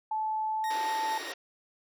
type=tone with pitch glide; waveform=sine; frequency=869 to 879.6 Hz; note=A5 to A5; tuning=-22 to -1 cents; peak=-28 dBFS; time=0.11-1.18 s; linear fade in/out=5 ms; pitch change=+21 cents; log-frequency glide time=0.47-0.89 s
type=tone with tremolo; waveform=sawtooth; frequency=1864.7 Hz; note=A#6; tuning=in tune; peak=-34 dBFS; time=0.64-1.32 s; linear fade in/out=0 ms; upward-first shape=triangle; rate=4.6 Hz; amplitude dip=35%
type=band-pass noise; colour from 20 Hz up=pink; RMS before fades=-41 dBFS; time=0.7-1.34 s; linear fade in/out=5 ms; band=290 to 6100 Hz; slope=96 dB/octave
effects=none